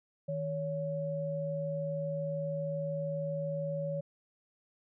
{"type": "tone pair together", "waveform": "sine", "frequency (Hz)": [157.6, 561.6], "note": ["D#3", "C#5"], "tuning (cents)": [23, 22], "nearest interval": "octave + minor seventh", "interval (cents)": 2199, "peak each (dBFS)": [-36, -34], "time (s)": [0.28, 4.01], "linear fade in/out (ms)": 10, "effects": []}